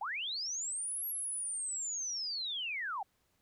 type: linear two-way sweep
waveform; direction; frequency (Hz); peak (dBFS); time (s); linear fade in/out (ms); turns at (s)
sine; up then down; 724 to 11560 to 724; -35; 0.01-3.03; 5; 1.06
effects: pink hiss -75 dBFS RMS until 3.41 s